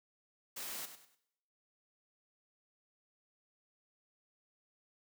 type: noise with echo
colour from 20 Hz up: white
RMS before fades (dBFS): -43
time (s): 0.56-0.86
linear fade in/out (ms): 10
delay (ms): 98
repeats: 3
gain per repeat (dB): -10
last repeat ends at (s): 1.154
effects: noise-tail reverb RT60 0.8 s tail -18 dB re dry + high-pass 150 Hz 12 dB/octave